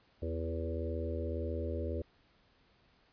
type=harmonic tone with a mistuned harmonic; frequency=81.8 Hz; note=E2; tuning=13 cents flat; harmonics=1 / 3 / 4 / 5 / 6 / 7; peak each=-36 / -44 / -43 / -43 / -42 / -44 dBFS; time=0.22-2.02 s; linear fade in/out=5 ms; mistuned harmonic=4; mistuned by=+28 cents; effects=pink hiss -68 dBFS RMS until 3.12 s + resampled to 11025 Hz